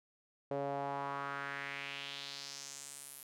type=tone with band-pass filter sweep; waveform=sawtooth; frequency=140 Hz; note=C#3; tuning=18 cents sharp; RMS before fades=-42 dBFS; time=0.51-3.23 s; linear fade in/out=2 ms; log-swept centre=530 to 12000 Hz; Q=2.7; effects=none